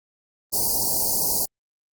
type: band-stop noise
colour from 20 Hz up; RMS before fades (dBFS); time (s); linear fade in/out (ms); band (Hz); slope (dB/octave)
white; -22; 0.52-1.46; 20; 960 to 4400; 96
effects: Opus 24 kbps